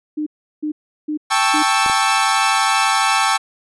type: tone bursts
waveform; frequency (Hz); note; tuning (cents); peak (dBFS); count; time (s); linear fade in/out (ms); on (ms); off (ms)
sine; 303.1; D#4; -45; -19; 4; 0.17-1.63; 10; 95; 360
type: chord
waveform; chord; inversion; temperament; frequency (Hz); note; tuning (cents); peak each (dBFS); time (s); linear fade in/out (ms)
sawtooth; A dominant seventh; third; equal with one note detuned; 788.1 / 880 / 1108.7 / 1318.5; G5 / A5 / C#6 / E6; +9 / 0 / 0 / 0; -16; 1.3-3.38; 20
type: clicks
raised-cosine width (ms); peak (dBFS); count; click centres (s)
2; -17; 2; 1.862 / 1.898
effects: resampled to 24000 Hz